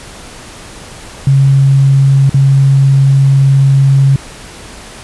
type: tone with dropouts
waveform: sine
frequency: 136.6 Hz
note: C#3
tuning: 25 cents flat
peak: -4 dBFS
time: 1.27-4.16 s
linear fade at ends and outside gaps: 2 ms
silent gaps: 2.295-2.343 s
effects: pink hiss -31 dBFS RMS until 5.03 s + resampled to 24000 Hz